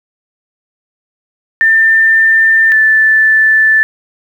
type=tone pair in turn; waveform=sine; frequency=1792 / 1757.1 Hz; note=A6 / A6; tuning=+31 / -3 cents; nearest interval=unison; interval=34 cents; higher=first; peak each=-5 / -5 dBFS; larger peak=neither; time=1.61-2.72 / 2.72-3.83 s; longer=neither; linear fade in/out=0 ms; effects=7-bit